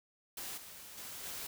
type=noise with level steps; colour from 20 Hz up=white; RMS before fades=-43 / -51 / -46 / -43 dBFS; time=0.37-1.47 s; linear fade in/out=5 ms; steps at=0.57 / 0.97 / 1.23 s; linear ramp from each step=10 ms; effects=none